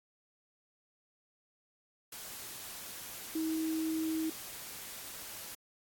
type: tone in noise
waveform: sine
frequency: 319 Hz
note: D#4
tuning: 43 cents sharp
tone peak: -31 dBFS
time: 3.35-4.3 s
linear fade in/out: 5 ms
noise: white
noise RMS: -45 dBFS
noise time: 2.12-5.55 s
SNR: +11 dB
effects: AAC 64 kbps